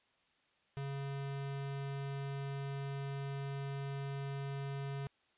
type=tone; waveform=square; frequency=138.59 Hz; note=C#3; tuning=in tune; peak=-39 dBFS; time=0.77-5.07 s; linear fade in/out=0 ms; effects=white hiss -73 dBFS RMS until 5.37 s + resampled to 8000 Hz